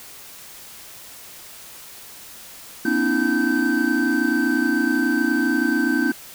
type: tone cluster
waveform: triangle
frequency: 240.2 / 269.4 / 296.5 / 328.6 / 1547 Hz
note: B3 / C#4 / D4 / E4 / G6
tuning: -48 / -49 / +17 / -5 / -23 cents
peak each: -22 dBFS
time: 2.85-6.12 s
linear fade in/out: 5 ms
effects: white hiss -41 dBFS RMS until 6.34 s